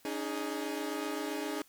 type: chord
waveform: sawtooth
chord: C# suspended second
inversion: none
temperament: equal with one note detuned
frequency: 283.5 / 311.1 / 415.3 Hz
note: C#4 / D#4 / G#4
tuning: +39 / 0 / 0 cents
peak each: -35 / -34 / -35 dBFS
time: 0.05-1.62 s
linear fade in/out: 2 ms
effects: white hiss -63 dBFS RMS until 1.68 s